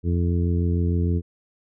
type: harmonic tone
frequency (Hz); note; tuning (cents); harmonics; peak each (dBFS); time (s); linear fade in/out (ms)
86.6; F2; -14; 1 / 2 / 3 / 4 / 5; -20 / -26 / -30 / -32 / -34; 0.03-1.22; 50
effects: none